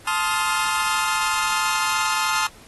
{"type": "chord", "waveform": "sawtooth", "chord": "F dominant seventh", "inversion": "first", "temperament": "just", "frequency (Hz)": [873.1, 1047.7, 1257.2, 1396.9], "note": ["A5", "C6", "Eb6", "F6"], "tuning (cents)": [-14, 2, 18, 0], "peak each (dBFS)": -22, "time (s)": [0.07, 2.47], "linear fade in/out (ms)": 5, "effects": ["pink hiss -48 dBFS RMS until 2.67 s", "AAC 32 kbps"]}